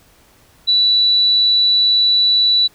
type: tone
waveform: sine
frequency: 3951 Hz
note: B7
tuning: in tune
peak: -10 dBFS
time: 0.67-2.68 s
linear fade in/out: 20 ms
effects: pink hiss -51 dBFS RMS until 2.74 s